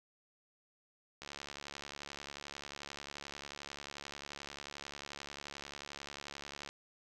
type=click train; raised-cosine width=0.2 ms; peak=-27 dBFS; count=391; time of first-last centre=1.22-6.69 s; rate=71.3 Hz; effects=none